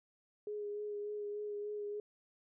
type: tone with vibrato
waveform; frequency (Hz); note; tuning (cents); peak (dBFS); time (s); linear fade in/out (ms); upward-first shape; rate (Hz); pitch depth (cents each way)
sine; 415.3; G#4; 0; -38; 0.47-2; 2; sine; 3.4; 18
effects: none